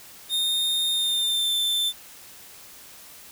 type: tone with pitch glide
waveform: 45% pulse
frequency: 3667 to 3546 Hz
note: A#7 to A7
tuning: -29 to +13 cents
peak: -21 dBFS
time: 0.29-1.93 s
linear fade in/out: 50 ms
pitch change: -58 cents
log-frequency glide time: 0.91-1.54 s
effects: white hiss -46 dBFS RMS until 3.31 s